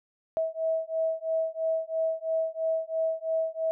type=beating tone pair; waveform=sine; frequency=645 / 648 Hz; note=E5 / E5; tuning=-38 / -30 cents; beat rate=3 Hz; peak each=-29 dBFS; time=0.37-3.71 s; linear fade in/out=0 ms; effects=none